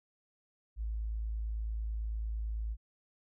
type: tone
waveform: sine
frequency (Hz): 54.5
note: A1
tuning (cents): -16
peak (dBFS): -33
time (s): 0.76-2.77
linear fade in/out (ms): 50
effects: none